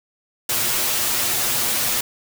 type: noise with comb filter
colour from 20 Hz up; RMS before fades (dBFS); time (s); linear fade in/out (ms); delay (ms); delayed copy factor
white; -21; 0.49-2.01; 5; 8.3; +0.75
effects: none